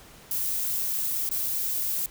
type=noise with dropouts; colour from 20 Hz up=violet; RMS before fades=-28 dBFS; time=0.31-2.06 s; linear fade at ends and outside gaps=1 ms; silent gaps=1.291-1.313 s; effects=pink hiss -50 dBFS RMS until 2.1 s